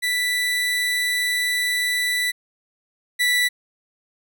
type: tone pair in turn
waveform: 30% pulse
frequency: 1975.5 / 1967.8 Hz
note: B6 / B6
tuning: 0 / -7 cents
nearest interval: unison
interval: 7 cents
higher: first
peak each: -17 / -14 dBFS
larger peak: second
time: 0.02-2.32 / 3.19-3.49 s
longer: first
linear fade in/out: 20 ms
effects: none